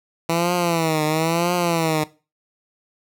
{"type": "tone with vibrato", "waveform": "10% pulse", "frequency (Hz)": 164.81, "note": "E3", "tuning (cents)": 0, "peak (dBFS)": -10, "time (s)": [0.29, 2.04], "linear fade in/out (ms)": 5, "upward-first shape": "triangle", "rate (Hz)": 1, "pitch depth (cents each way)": 140, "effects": ["noise-tail reverb RT60 0.3 s tail -18 dB re dry"]}